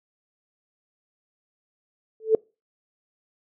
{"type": "tone with exponential growth", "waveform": "sine", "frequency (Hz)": 440.6, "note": "A4", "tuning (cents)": 2, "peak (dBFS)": -10, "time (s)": [2.2, 2.35], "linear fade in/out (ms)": 2, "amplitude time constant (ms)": 32, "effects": ["noise-tail reverb RT60 0.3 s tail -26 dB re dry"]}